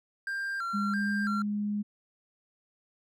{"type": "tone with vibrato", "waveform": "triangle", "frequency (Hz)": 1476, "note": "F#6", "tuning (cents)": -5, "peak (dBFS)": -29, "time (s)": [0.27, 1.42], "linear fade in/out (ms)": 2, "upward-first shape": "square", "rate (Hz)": 1.5, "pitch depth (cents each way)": 130}
{"type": "tone with pitch glide", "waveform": "sine", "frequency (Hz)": [203.4, 207.2], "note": ["G#3", "G#3"], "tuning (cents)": [-36, -4], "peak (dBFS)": -28, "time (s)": [0.73, 1.83], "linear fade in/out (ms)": 20, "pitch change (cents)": 32, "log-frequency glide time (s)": [0.97, 1.34]}
{"effects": []}